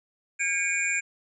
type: tone cluster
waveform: sine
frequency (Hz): 1620 / 2246 / 2422 / 7260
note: G#6 / C#7 / D#7 / A#8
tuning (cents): -43 / +22 / -47 / -47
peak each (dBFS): -31 / -29 / -28 / -31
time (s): 0.39-1.01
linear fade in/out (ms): 20
effects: none